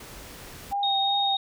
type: noise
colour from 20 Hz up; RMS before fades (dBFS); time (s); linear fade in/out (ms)
pink; -43; 0-0.73; 5
type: tone with vibrato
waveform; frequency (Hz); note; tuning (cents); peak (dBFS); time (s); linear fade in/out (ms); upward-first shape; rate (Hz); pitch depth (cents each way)
sine; 796; G5; +26; -24; 0.71-1.37; 20; triangle; 2.7; 27
type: tone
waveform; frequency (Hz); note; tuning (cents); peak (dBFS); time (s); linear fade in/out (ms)
sine; 3729; A#7; 0; -24; 0.83-1.37; 2
effects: none